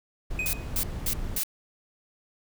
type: noise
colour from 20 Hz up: brown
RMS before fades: -33 dBFS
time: 0.3-1.39 s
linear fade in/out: 10 ms
type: tone with exponential decay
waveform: triangle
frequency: 2507 Hz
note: D#7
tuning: 12 cents sharp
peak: -23 dBFS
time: 0.39-0.74 s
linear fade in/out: 2 ms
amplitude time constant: 75 ms
type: noise bursts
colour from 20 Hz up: blue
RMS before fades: -28 dBFS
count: 4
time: 0.46-1.434 s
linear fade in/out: 0 ms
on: 71 ms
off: 230 ms
effects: none